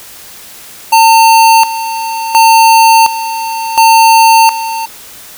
square tone with tremolo, 900 Hz, A5, 39 cents sharp, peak -3 dBFS, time 0.92-4.86 s, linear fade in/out 10 ms, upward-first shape square, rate 0.7 Hz, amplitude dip 75%, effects white hiss -32 dBFS RMS until 5.37 s

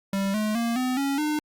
square tone with pitch steps, 196 / 213.7 / 233.1 / 254.2 / 277.2 / 302.3 Hz, G3 / G#3 / A#3 / C4 / C#4 / D#4, 0 / +50 / 0 / -50 / 0 / -50 cents, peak -24 dBFS, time 0.13-1.39 s, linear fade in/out 2 ms, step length 210 ms, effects Opus 48 kbps

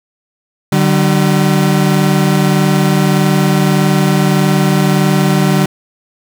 35% pulse tone pair together, 149.45 / 191.1 Hz, D3 / G3, +31 / -44 cents, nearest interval major third, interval 425 cents, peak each -10 dBFS, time 0.72-5.66 s, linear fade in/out 5 ms, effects none

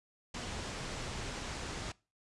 pink low-pass noise, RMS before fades -41 dBFS, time 0.34-1.92 s, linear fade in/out 5 ms, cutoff 7800 Hz, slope 24 dB/octave, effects noise-tail reverb RT60 0.3 s tail -22 dB re dry + resampled to 24000 Hz

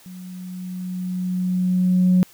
sine tone with level ramp, 182.6 Hz, F#3, 23 cents flat, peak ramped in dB -35 to -10 dBFS, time 0.06-2.23 s, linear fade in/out 0 ms, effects tanh soft clip ceiling -9 dBFS + white hiss -50 dBFS RMS until 2.33 s

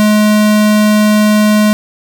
square tone, 211.6 Hz, G#3, 33 cents sharp, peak -7 dBFS, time 0-1.73 s, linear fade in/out 0 ms, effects none

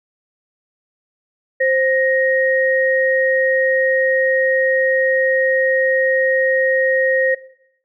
sine tone pair together, 525 / 1872.2 Hz, C5 / A#6, +6 / +7 cents, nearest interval octave + minor seventh, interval 2201 cents, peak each -15 / -17 dBFS, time 1.6-7.35 s, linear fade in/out 10 ms, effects noise-tail reverb RT60 0.8 s tail -20 dB re dry

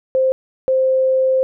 sine tone pair in turn, 523.3 / 523.3 Hz, C5 / C5, 0 / 0 cents, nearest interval unison, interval 0 cents, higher neither, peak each -12 dBFS, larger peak neither, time 0.15-0.32 / 0.68-1.43 s, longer second, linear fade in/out 0 ms, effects none

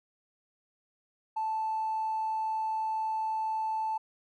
triangle tone with tanh clipping, 878 Hz, A5, 4 cents flat, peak -28 dBFS, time 1.36-3.98 s, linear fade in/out 10 ms, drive 1 dB, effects none

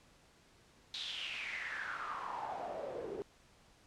pink noise with band-pass filter sweep, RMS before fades -42 dBFS, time 0.94-3.22 s, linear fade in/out 0 ms, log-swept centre 3900 to 390 Hz, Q 6.2, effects pink hiss -65 dBFS RMS until 3.86 s + low-pass 8000 Hz 12 dB/octave

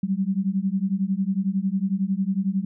sine beating tone pair, 187.6 / 198.6 Hz, F#3 / G3, +24 / +23 cents, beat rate 11 Hz, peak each -24 dBFS, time 0.03-2.65 s, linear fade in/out 5 ms, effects none

